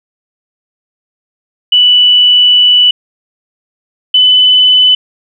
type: tone pair in turn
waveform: sine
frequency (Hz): 2966 / 3007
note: F#7 / F#7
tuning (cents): +4 / +27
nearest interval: unison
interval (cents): 23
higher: second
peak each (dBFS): -3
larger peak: neither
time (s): 1.72-2.91 / 4.14-4.95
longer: first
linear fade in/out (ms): 5
effects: none